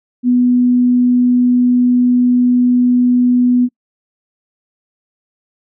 sine tone, 246.9 Hz, B3, in tune, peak -8 dBFS, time 0.23-3.69 s, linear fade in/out 50 ms, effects noise-tail reverb RT60 0.1 s tail -25 dB re dry

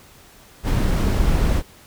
brown noise, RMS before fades -18 dBFS, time 0.63-1.63 s, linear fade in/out 50 ms, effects pink hiss -48 dBFS RMS until 1.86 s

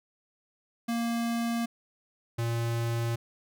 square tone pair in turn, 233.1 / 116.55 Hz, A#3 / A#2, 0 / 0 cents, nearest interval octave, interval 1200 cents, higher first, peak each -28 dBFS, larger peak neither, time 0.88-1.66 / 2.38-3.16 s, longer neither, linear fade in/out 10 ms, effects none

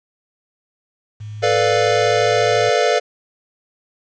sine tone with pitch glide, 106.1 to 110.41 Hz, G#2 to A2, +38 to +6 cents, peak -28 dBFS, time 1.2-2.7 s, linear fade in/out 10 ms, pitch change +68 cents, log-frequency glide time 1.73-2.29 s
square chord, B half-diminished seventh, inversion third, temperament equal, 440 / 493.9 / 587.3 / 698.5 Hz, A4 / B4 / D5 / F5, 0 / 0 / 0 / 0 cents, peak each -20 dBFS, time 1.42-3 s, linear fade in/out 20 ms
effects resampled to 16000 Hz + 8-bit

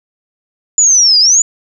sine linear two-way sweep, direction down then up, 7040 to 4746 to 7040 Hz, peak -5 dBFS, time 0.78-1.42 s, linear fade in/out 2 ms, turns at 1.19 s, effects none

